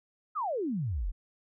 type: exponential sweep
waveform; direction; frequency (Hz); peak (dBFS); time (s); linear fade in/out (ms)
sine; down; 1346 to 35.52; -29; 0.35-1.12; 20
effects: none